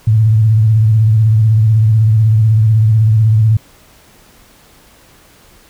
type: tone with vibrato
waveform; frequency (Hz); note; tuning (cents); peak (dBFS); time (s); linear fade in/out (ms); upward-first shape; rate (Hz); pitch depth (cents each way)
sine; 109.7; A2; -5; -6; 0.07-3.57; 5; triangle; 16; 77
effects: pink hiss -45 dBFS RMS until 5.69 s